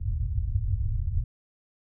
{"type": "low-pass noise", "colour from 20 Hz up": "white", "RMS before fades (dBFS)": -27, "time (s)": [0, 1.24], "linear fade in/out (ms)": 5, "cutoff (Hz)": 110, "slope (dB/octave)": 48, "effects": []}